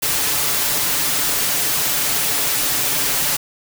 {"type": "noise with comb filter", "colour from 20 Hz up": "white", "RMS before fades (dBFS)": -19, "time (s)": [0.02, 3.37], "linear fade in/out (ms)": 10, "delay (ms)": 6.9, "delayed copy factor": 0.55, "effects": []}